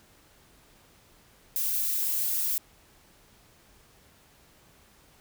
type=noise with flanger; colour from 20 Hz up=violet; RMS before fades=-28 dBFS; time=1.56-2.58 s; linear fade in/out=0 ms; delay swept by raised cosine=0.65 to 6.35 ms; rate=3.9 Hz; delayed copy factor=-0.5; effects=pink hiss -59 dBFS RMS until 5.2 s